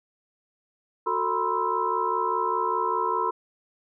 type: tone cluster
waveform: sine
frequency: 367.1 / 447.5 / 972 / 1037 / 1319 Hz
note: F#4 / A4 / B5 / C6 / E6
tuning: -14 / +29 / -28 / -16 / +1 cents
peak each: -32 / -31 / -27 / -27 / -32 dBFS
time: 1.06-3.31 s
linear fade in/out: 10 ms
effects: none